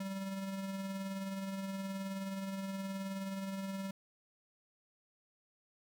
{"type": "tone with tremolo", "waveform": "square", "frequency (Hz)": 193.9, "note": "G3", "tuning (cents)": -19, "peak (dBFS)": -37, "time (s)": [0, 3.91], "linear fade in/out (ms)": 5, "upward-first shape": "triangle", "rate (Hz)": 19, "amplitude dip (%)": 40, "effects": []}